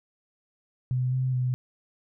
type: tone with pitch steps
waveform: sine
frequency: 126.8 / 129.4 / 126.3 Hz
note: B2 / C3 / B2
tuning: +46 / -19 / +39 cents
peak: -23 dBFS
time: 0.91-1.54 s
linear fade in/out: 0 ms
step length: 210 ms
effects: none